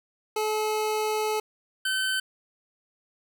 25% pulse tone pair in turn, 430 / 1532.3 Hz, A4 / G6, -40 / -40 cents, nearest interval octave + minor seventh, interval 2200 cents, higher second, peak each -21 dBFS, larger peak neither, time 0.36-1.4 / 1.85-2.2 s, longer first, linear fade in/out 5 ms, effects none

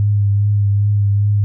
sine tone with vibrato, 102 Hz, G#2, 31 cents flat, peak -11 dBFS, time 0-1.44 s, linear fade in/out 0 ms, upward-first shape triangle, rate 2.5 Hz, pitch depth 28 cents each way, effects none

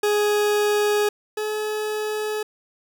40% pulse tone pair in turn, 416.4 / 426.4 Hz, G#4 / G#4, +5 / +46 cents, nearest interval unison, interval 41 cents, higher second, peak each -17 / -23 dBFS, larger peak first, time 0.03-1.09 / 1.37-2.43 s, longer neither, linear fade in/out 5 ms, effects none

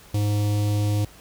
square tone with notch filter, 103.83 Hz, G#2, in tune, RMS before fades -22 dBFS, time 0.14-1.05 s, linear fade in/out 5 ms, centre 1500 Hz, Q 0.52, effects added 50 Hz sine -55 dBFS peak until 1.2 s + pink hiss -49 dBFS RMS until 1.2 s

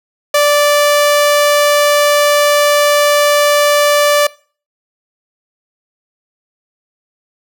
sawtooth tone, 585 Hz, D5, 7 cents flat, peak -4 dBFS, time 0.34-4.27 s, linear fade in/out 5 ms, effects noise-tail reverb RT60 0.4 s tail -22 dB re dry

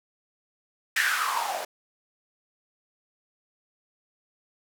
blue noise with band-pass filter sweep, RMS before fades -27 dBFS, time 0.96-1.65 s, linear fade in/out 5 ms, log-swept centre 1900 to 610 Hz, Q 7.1, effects none

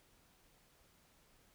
silence, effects pink hiss -69 dBFS RMS until 1.54 s

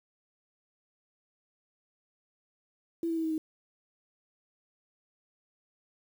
sine tone with pitch steps, 333.9 / 328.9 / 324 / 319.2 / 314.4 Hz, E4 / E4 / E4 / D#4 / D#4, +22 / -4 / -30 / +44 / +18 cents, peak -28 dBFS, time 3.03-3.38 s, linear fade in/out 2 ms, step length 70 ms, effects 9-bit

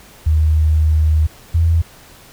sine tone pair in turn, 77.78 / 82.7 Hz, D#2 / E2, 0 / +6 cents, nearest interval minor second, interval 106 cents, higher second, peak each -10 dBFS, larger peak neither, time 0.26-1.27 / 1.54-1.82 s, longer first, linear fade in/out 10 ms, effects pink hiss -43 dBFS RMS until 2.32 s

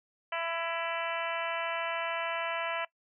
harmonic tone with a mistuned harmonic, 333.5 Hz, E4, 20 cents sharp, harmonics 2 / 3 / 4 / 5 / 6 / 7 / 8 / 9, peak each -36 / -38 / -39 / -40 / -41 / -41 / -42 / -43 dBFS, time 0.32-2.85 s, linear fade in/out 5 ms, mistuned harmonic 6, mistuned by -18 cents, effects noise-tail reverb RT60 0.1 s tail -21 dB re dry

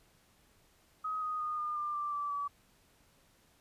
sine tone with pitch steps, 1263 / 1245.6 / 1228.5 / 1211.6 / 1194.9 / 1178.4 / 1162.2 / 1146.2 Hz, D#6 / D#6 / D#6 / D#6 / D6 / D6 / D6 / D6, +26 / +2 / -22 / -46 / +30 / +6 / -18 / -42 cents, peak -33 dBFS, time 1.04-2.48 s, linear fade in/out 10 ms, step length 180 ms, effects pink hiss -67 dBFS RMS until 3.6 s + resampled to 32000 Hz

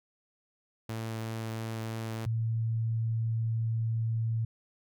sawtooth / sine tone pair in turn, 112.1 / 113.21 Hz, A2 / A2, +33 / +50 cents, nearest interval unison, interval 17 cents, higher second, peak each -30 / -27 dBFS, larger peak second, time 0.89-2.26 / 2.26-4.45 s, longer second, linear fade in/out 5 ms, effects none

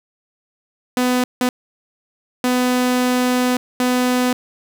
sawtooth tone bursts at uneven times, 250 Hz, B3, 21 cents sharp, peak -11 dBFS, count 4, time 0.97-1.24 / 1.41-1.49 / 2.44-3.57 / 3.8-4.33 s, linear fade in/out 2 ms, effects 8-bit

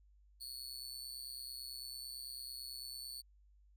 sawtooth tone with amplitude modulation, 4435 Hz, C#8, in tune, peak -38 dBFS, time 0.4-3.22 s, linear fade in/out 20 ms, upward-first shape sine, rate 129 Hz, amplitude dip 95%, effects added 50 Hz sine -63 dBFS peak until 3.76 s

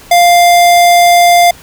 square tone, 698.5 Hz, F5, in tune, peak -4 dBFS, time 0.11-1.51 s, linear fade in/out 5 ms, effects pink hiss -36 dBFS RMS until 1.62 s

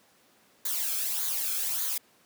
blue noise with flanger, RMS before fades -30 dBFS, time 0.65-1.98 s, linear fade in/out 5 ms, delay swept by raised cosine 0.37 to 1.07 ms, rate 1.7 Hz, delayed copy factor -0.6, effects pink hiss -62 dBFS RMS until 2.25 s + high-pass 200 Hz 12 dB/octave

